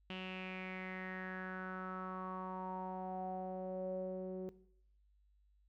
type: tone with low-pass filter sweep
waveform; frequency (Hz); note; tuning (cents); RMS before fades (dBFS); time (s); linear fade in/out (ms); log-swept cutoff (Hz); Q
sawtooth; 186.2; F#3; +11; -43; 0.1-4.49; 0; 2900 to 440; 6.3
effects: noise-tail reverb RT60 0.7 s tail -19 dB re dry + added 50 Hz sine -68 dBFS peak until 5.68 s

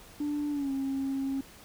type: tone with pitch glide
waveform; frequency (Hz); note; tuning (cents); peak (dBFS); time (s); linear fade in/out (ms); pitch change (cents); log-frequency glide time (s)
sine; 293.7 to 270.9; D4 to C#4; 0 to -40; -27; 0.2-1.41; 5; -140; 0.51-0.71
effects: tanh soft clip ceiling -26 dBFS + pink hiss -52 dBFS RMS until 1.64 s

